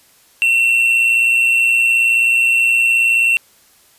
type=tone with amplitude modulation; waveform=triangle; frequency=2709 Hz; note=E7; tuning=47 cents sharp; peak=-7 dBFS; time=0.42-3.37 s; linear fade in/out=0 ms; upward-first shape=sine; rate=119 Hz; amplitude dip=45%; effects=white hiss -51 dBFS RMS until 3.98 s + resampled to 32000 Hz